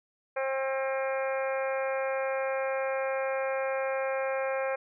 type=harmonic tone; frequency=267.1 Hz; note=C4; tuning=36 cents sharp; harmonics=2 / 3 / 4 / 5 / 6 / 7 / 8 / 9; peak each=-29 / -37 / -40 / -41 / -39 / -45 / -43 / -42 dBFS; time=0.36-4.76 s; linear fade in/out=10 ms; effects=none